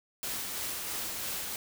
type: noise with tremolo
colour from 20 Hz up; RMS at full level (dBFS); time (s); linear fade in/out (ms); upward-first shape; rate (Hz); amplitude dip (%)
white; -35; 0.23-1.56; 0; sine; 3; 25
effects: none